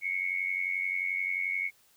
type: tone with amplitude modulation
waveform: sine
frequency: 2200 Hz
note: C#7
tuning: 14 cents flat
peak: -25 dBFS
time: 0.01-1.71 s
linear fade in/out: 50 ms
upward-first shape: sine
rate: 91.4 Hz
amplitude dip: 75%
effects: white hiss -64 dBFS RMS until 1.96 s